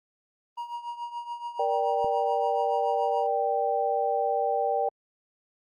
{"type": "tone with tremolo", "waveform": "triangle", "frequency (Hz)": 950, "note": "A#5", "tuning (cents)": 33, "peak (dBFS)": -28, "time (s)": [0.57, 3.27], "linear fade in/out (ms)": 10, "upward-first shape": "triangle", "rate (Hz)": 7, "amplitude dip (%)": 80}
{"type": "chord", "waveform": "sine", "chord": "G minor", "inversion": "first", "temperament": "just", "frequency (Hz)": [470.4, 588, 784], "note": ["Bb4", "D5", "G5"], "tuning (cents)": [16, 2, 0], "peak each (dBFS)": [-29, -29, -26], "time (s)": [1.59, 4.89], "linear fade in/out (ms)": 5}
{"type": "click", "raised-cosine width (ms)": 2, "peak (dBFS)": -26, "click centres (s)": 2.045}
{"effects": ["Opus 32 kbps"]}